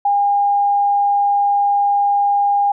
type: tone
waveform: sine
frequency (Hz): 810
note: G#5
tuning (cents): -43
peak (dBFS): -12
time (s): 0.05-2.72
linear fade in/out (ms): 5
effects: none